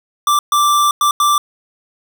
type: tone bursts at uneven times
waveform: square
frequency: 1174.7 Hz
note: D6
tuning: in tune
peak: -11 dBFS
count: 4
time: 0.27-0.39 / 0.52-0.91 / 1.01-1.11 / 1.2-1.38 s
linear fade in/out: 2 ms
effects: none